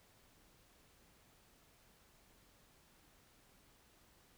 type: silence
effects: pink hiss -68 dBFS RMS until 4.37 s